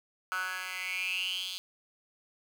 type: tone with high-pass filter sweep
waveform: 10% pulse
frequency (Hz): 185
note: F#3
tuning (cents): 0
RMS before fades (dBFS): -35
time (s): 0.32-1.58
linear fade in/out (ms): 0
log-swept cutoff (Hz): 1400 to 3700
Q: 9.6
effects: none